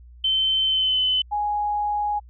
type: tone with pitch glide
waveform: sine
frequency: 3083 to 3030 Hz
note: G7 to F#7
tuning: -29 to +40 cents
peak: -18 dBFS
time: 0.24-1.22 s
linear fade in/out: 5 ms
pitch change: -31 cents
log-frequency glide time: 0.65-1 s
type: tone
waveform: sine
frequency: 830.6 Hz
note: G#5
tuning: in tune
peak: -21 dBFS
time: 1.31-2.2 s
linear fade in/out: 20 ms
effects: added 60 Hz sine -43 dBFS peak until 2.29 s